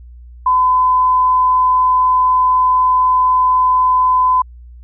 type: tone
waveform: sine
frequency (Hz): 1013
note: B5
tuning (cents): +44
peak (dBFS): -9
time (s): 0.46-4.42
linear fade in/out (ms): 5
effects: added 60 Hz sine -34 dBFS peak until 4.83 s